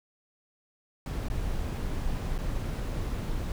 brown noise with dropouts, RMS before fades -31 dBFS, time 1.06-3.52 s, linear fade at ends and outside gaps 1 ms, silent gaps 1.285-1.3 / 2.38-2.387 s, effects none

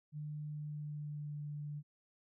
sine tone with pitch glide, 150 to 147.51 Hz, D3 to D3, +37 to +8 cents, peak -40 dBFS, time 0.12-1.83 s, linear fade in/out 50 ms, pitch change -29 cents, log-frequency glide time 0.5-1.39 s, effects none

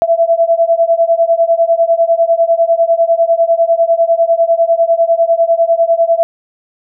sine beating tone pair, 663 / 673 Hz, E5 / E5, +10 / +36 cents, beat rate 10 Hz, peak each -11 dBFS, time 0.02-6.23 s, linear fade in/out 0 ms, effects none

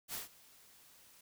white noise with ADSR envelope, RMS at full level -40 dBFS, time 0.08-1.21 s, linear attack 61 ms, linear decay 140 ms, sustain -22 dB, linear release 4 ms, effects none

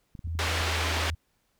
clicks, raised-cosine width 5 ms, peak -30 dBFS, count 6, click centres 0.152 / 0.192 / 0.274 / 0.353 / 0.479 / 0.608 s
sine tone with pitch glide, 82.41 to 80.85 Hz, E2 to E2, 0 to -33 cents, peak -29 dBFS, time 0.24-1.15 s, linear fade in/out 10 ms, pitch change -33 cents, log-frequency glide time 0.63-0.73 s
white band-pass noise, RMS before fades -30 dBFS, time 0.39-1.1 s, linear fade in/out 0 ms, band 250 to 3200 Hz, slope 12 dB/octave
effects pink hiss -72 dBFS RMS until 1.59 s

